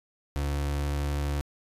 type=tone with pitch glide; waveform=35% pulse; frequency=71.4 to 72.02 Hz; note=D2 to D2; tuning=-48 to -33 cents; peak=-25 dBFS; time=0.36-1.41 s; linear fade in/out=0 ms; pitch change=+15 cents; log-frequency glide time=0.48-1.1 s; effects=resampled to 32000 Hz